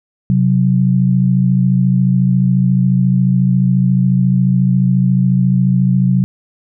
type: tone pair together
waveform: sine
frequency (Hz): 130.81 / 184.99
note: C3 / F#3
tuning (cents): 0 / 0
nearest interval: tritone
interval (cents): 600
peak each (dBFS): -12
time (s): 0.3-6.24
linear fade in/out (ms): 0
effects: none